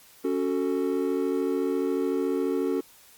triangle chord, F# minor, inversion second, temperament just, 277.5 / 370 / 444 Hz, C#4 / F#4 / A4, +2 / 0 / +16 cents, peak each -26 / -26 / -27 dBFS, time 0.24-2.81 s, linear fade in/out 10 ms, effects white hiss -54 dBFS RMS until 3.17 s + Opus 48 kbps

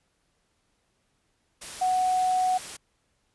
sine tone in noise, 740 Hz, F#5, in tune, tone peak -21 dBFS, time 1.81-2.58 s, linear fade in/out 10 ms, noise white, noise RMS -39 dBFS, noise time 1.61-2.77 s, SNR +15 dB, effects pink hiss -72 dBFS RMS until 3.34 s + resampled to 24000 Hz

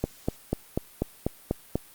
click train, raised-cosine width 2 ms, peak -11 dBFS, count 8, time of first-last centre 0.04-1.756 s, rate 4.08 Hz, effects white hiss -52 dBFS RMS until 1.94 s + Opus 48 kbps

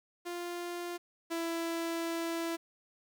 sawtooth tone pair in turn, 349 / 333 Hz, F4 / E4, -1 / +18 cents, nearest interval minor second, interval 81 cents, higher first, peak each -33 / -29 dBFS, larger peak second, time 0.25-0.98 / 1.3-2.57 s, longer second, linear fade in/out 20 ms, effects 11-bit

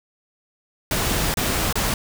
pink noise with dropouts, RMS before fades -22 dBFS, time 0.91-1.94 s, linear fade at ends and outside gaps 2 ms, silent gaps 1.341-1.371 / 1.727-1.755 s, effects none

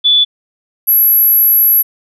sine tone pair in turn, 3462 / 11645 Hz, A7 / F#9, -29 / -29 cents, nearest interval octave + major sixth, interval 2100 cents, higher second, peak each -6 dBFS, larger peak neither, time 0.04-0.25 / 0.87-1.83 s, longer second, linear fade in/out 20 ms, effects none

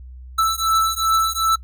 square beating tone pair, 1318.5 / 1321.1 Hz, E6 / E6, 0 / +3 cents, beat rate 2.6 Hz, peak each -20 dBFS, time 0.38-1.56 s, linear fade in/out 10 ms, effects noise-tail reverb RT60 0.1 s tail -22 dB re dry + added 63 Hz sine -35 dBFS peak until 1.63 s

